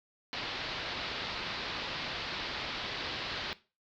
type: low-pass noise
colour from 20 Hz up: white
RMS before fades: -38 dBFS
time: 0.33-3.53 s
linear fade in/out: 0 ms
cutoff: 4600 Hz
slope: 48 dB/octave
effects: noise-tail reverb RT60 0.3 s tail -17 dB re dry